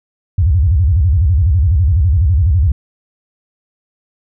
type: tone with vibrato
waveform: sine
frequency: 79.6 Hz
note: D#2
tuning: 40 cents sharp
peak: -8 dBFS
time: 0.38-2.72 s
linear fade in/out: 5 ms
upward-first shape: square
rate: 12 Hz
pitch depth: 280 cents each way
effects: none